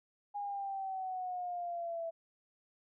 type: exponential sweep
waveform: sine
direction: down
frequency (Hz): 821 to 659.3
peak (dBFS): -36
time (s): 0.34-2.11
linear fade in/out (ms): 20
effects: none